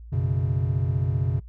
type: chord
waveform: triangle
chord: F# suspended fourth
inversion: none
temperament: just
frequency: 92.5 / 123.33 / 138.75 Hz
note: F#2 / B2 / C#3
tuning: 0 / -2 / +2 cents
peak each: -24 dBFS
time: 0.12-1.4 s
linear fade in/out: 10 ms
effects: noise-tail reverb RT60 0.1 s tail -21 dB re dry + added 57 Hz sine -39 dBFS peak until 1.48 s